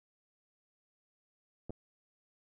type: clicks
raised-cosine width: 2 ms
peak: -29 dBFS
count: 2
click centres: 1.696 / 1.705 s
effects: none